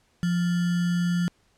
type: tone with sample-and-hold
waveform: sine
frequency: 174.61 Hz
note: F3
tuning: in tune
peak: -21 dBFS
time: 0.23-1.28 s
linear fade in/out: 0 ms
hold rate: 1575 Hz
effects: pink hiss -65 dBFS RMS until 1.57 s + low-pass 9000 Hz 12 dB/octave